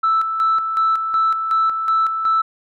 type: tone with tremolo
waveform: sine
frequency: 1318.5 Hz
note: E6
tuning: in tune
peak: -12 dBFS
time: 0.03-2.42 s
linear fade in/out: 10 ms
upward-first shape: square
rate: 2.7 Hz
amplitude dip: 55%
effects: tanh soft clip ceiling -10 dBFS